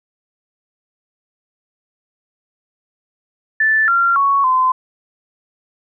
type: tone with pitch steps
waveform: sine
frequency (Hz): 1757 / 1379 / 1112 / 1028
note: A6 / F6 / C#6 / C6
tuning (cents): -3 / -22 / +5 / -31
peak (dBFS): -11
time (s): 3.6-4.72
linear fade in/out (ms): 5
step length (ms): 280
effects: none